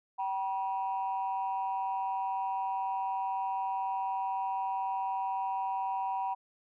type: tone pair together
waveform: sine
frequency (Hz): 771 / 965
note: G5 / B5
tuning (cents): -29 / -40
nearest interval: major third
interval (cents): 389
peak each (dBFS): -32 / -32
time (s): 0.18-6.35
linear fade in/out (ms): 20
effects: tanh soft clip ceiling -25 dBFS